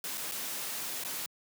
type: noise with dropouts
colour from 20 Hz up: white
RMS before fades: -37 dBFS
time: 0.04-1.26 s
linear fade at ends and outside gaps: 1 ms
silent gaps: 0.174-0.178 / 0.314-0.32 / 1.037-1.048 s
effects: high-pass 150 Hz 12 dB/octave